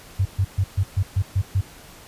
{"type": "tone bursts", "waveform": "sine", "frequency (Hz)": 96, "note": "G2", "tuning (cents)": -36, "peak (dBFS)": -16, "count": 8, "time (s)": [0.19, 1.612], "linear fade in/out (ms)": 10, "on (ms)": 64, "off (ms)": 130, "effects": ["pink hiss -45 dBFS RMS until 2.07 s", "resampled to 32000 Hz"]}